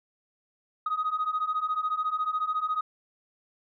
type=beating tone pair; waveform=sine; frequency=1244.5 / 1258.5 Hz; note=D#6 / D#6; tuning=0 / +19 cents; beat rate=14 Hz; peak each=-29 / -27 dBFS; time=0.86-2.81 s; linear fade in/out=5 ms; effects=tanh soft clip ceiling -21 dBFS